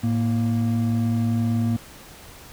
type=tone pair together; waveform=triangle; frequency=109.9 / 232.9 Hz; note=A2 / A#3; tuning=-2 / -1 cents; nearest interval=octave + minor second; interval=1301 cents; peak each=-20 dBFS; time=0.03-1.77 s; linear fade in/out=10 ms; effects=pink hiss -44 dBFS RMS until 2.52 s